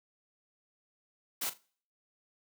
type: noise with echo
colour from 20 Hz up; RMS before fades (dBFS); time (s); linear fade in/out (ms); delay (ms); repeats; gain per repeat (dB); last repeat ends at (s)
white; -34; 1.41-1.5; 10; 40; 2; -14; 1.58
effects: noise-tail reverb RT60 0.5 s tail -24 dB re dry + high-pass 200 Hz 12 dB/octave